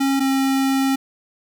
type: tone pair in turn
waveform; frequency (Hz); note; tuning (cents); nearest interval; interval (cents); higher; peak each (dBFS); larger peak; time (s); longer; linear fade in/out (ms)
square; 272.6 / 269.2; C#4 / C4; -29 / +49; unison; 22; first; -17; neither; 0-0.2 / 0.2-0.96; second; 10
effects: none